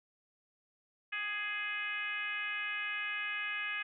sine tone with frequency modulation, 2093 Hz, C7, in tune, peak -34 dBFS, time 1.12-3.83 s, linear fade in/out 10 ms, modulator 428 Hz, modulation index 1.6, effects none

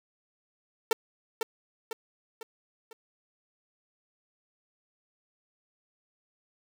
sawtooth tone with echo, 451.3 Hz, A4, 44 cents sharp, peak -17 dBFS, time 0.91-0.93 s, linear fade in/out 2 ms, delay 500 ms, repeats 4, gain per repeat -6 dB, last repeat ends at 2.93 s, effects none

